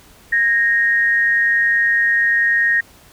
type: tone pair together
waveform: sine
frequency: 1643.8 / 1864.7 Hz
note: G#6 / A#6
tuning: -18 / 0 cents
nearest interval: major second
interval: 218 cents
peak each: -21 / -13 dBFS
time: 0.32-2.81 s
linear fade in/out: 10 ms
effects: pink hiss -47 dBFS RMS until 3.12 s